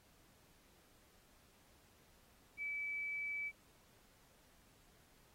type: tone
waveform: sine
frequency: 2301 Hz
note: D7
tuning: 36 cents flat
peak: -39 dBFS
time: 2.57-3.52 s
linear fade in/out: 50 ms
effects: pink hiss -69 dBFS RMS until 5.34 s + AAC 48 kbps